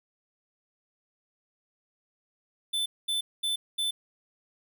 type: tone bursts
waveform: square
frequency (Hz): 3521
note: A7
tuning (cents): 0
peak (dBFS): -27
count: 4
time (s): 2.73-3.91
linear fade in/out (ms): 10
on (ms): 130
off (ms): 220
effects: none

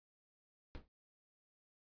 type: noise with exponential decay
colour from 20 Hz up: brown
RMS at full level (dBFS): -41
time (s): 0.75-0.88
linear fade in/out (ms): 0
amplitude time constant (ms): 27
effects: resampled to 11025 Hz

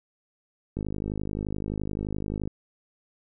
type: click train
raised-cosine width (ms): 3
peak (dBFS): -18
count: 89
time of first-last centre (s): 0.77-2.475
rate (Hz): 51.6
effects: none

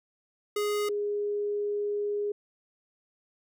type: tone pair in turn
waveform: square / sine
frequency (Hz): 415.3 / 412.2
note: G#4 / G#4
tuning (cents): 0 / -13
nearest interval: unison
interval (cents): 13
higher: first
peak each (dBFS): -27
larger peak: neither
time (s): 0.56-0.89 / 0.89-2.32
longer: second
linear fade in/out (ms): 5
effects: none

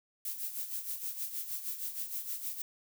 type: noise with tremolo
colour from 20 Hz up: violet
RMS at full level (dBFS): -36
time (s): 0.25-2.62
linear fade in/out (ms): 2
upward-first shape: sine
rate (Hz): 6.4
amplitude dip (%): 65
effects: none

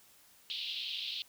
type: band-pass noise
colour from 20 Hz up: white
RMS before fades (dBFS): -39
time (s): 0.5-1.22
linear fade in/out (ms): 0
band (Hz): 2800 to 4100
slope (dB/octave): 48
effects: white hiss -62 dBFS RMS until 1.28 s

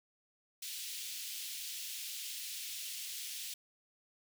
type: high-pass noise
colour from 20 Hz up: pink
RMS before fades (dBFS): -43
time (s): 0.62-3.54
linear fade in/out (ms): 5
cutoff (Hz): 2800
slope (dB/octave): 24
effects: none

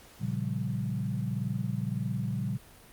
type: chord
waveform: sine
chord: G half-diminished seventh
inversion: first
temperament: equal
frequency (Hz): 116.54 / 138.59 / 174.61 / 196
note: Bb2 / Db3 / F3 / G3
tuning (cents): 0 / 0 / 0 / 0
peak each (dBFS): -33 / -34 / -37 / -35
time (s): 0.2-2.58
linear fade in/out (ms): 20
effects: pink hiss -54 dBFS RMS until 2.92 s + Opus 48 kbps

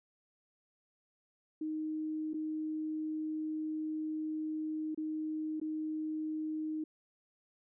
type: tone with dropouts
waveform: sine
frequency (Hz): 311.1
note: D#4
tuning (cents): 0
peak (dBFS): -34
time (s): 1.61-6.84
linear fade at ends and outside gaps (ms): 5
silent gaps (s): 2.334-2.341 / 4.947-4.975 / 5.6-5.614
effects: none

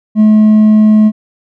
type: tone with hard clipping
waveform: sine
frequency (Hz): 214.6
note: A3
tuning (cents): -43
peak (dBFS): -4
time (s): 0.15-1.12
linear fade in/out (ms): 50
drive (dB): 2
effects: none

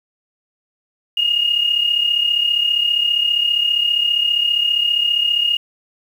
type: tone pair together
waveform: sine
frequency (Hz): 2848 / 2883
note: F7 / F#7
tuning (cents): +33 / -46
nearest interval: unison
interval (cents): 21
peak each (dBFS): -15 / -21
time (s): 1.17-5.57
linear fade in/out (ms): 5
effects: 7-bit

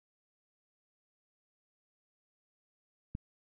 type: click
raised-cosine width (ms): 5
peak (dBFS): -25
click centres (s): 3.151
effects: none

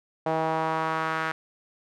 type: tone with band-pass filter sweep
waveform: sawtooth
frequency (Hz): 160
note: D#3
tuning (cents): +49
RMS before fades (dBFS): -27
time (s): 0.26-1.32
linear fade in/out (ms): 5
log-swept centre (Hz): 710 to 1500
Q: 2.1
effects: none

